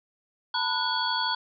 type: tone cluster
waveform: sine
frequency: 901 / 993 / 1466 / 3350 / 4464 Hz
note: A5 / B5 / F#6 / G#7 / C#8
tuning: +41 / +9 / -16 / +14 / +11 cents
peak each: -31 dBFS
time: 0.54-1.35 s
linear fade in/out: 5 ms
effects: none